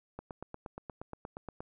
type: click train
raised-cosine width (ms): 1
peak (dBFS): -27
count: 13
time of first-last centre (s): 0.19-1.605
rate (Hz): 8.48
effects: none